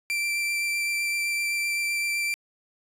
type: tone with vibrato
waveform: 40% pulse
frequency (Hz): 2349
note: D7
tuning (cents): 0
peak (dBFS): -24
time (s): 0.1-2.34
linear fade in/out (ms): 0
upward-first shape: sine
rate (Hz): 7.8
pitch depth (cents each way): 9
effects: resampled to 32000 Hz